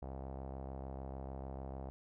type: tone with low-pass filter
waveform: sawtooth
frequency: 66.7 Hz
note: C2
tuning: 34 cents sharp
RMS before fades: -45 dBFS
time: 0.02-1.9 s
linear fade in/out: 0 ms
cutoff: 730 Hz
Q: 2.7
effects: none